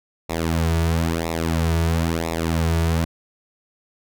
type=tone with flanger; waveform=sawtooth; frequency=82.41 Hz; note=E2; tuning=in tune; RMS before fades=-21 dBFS; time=0.29-3.05 s; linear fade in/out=10 ms; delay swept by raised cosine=0.64 to 3.84 ms; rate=1 Hz; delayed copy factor=-0.85; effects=none